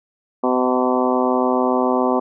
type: harmonic tone with a mistuned harmonic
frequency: 127.1 Hz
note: C3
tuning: 50 cents flat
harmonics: 2 / 3 / 4 / 5 / 6 / 7 / 8 / 9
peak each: -20 / -22 / -23 / -24 / -25 / -25 / -26 / -27 dBFS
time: 0.43-2.2 s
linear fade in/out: 10 ms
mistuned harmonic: 6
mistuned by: -23 cents
effects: none